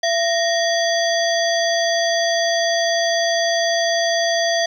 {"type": "harmonic tone with a mistuned harmonic", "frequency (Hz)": 674, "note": "E5", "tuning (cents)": 38, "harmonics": [1, 3, 5, 7, 9], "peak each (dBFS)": [-18, -23, -25, -26, -28], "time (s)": [0.03, 4.66], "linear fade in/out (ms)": 5, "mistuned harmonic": 3, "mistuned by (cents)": -140, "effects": ["8-bit"]}